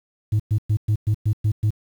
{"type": "tone bursts", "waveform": "sine", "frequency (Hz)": 106.3, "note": "G#2", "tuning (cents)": 41, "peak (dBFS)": -13, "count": 8, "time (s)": [0.32, 1.706], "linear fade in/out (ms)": 10, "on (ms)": 77, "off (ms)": 110, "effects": ["tanh soft clip ceiling -15 dBFS", "8-bit"]}